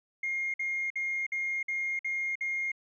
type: tone bursts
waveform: sine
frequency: 2132 Hz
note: C7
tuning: 32 cents sharp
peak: -28 dBFS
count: 7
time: 0.23-2.718 s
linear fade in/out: 5 ms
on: 310 ms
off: 53 ms
effects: tanh soft clip ceiling -25 dBFS